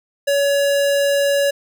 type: tone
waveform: square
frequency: 564 Hz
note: C#5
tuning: 30 cents sharp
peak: -15 dBFS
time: 0.27-1.51 s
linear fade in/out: 10 ms
effects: none